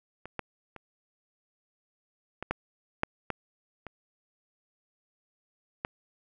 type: clicks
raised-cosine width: 0.5 ms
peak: -26 / -17 / -28 / -20 / -13 / -10 / -15 / -25 / -15 dBFS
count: 9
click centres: 0.256 / 0.393 / 0.763 / 2.426 / 2.51 / 3.034 / 3.303 / 3.867 / 5.849 s
effects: none